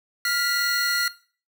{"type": "tone cluster", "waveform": "45% pulse", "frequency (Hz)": [1403, 1964, 4250], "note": ["F6", "B6", "C8"], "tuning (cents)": [8, -10, 26], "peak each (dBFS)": -26, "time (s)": [0.25, 1.08], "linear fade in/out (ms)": 2, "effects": ["noise-tail reverb RT60 0.4 s tail -17 dB re dry"]}